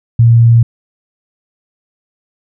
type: tone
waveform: sine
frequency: 116.54 Hz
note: A#2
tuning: in tune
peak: -3 dBFS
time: 0.19-0.63 s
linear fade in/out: 5 ms
effects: none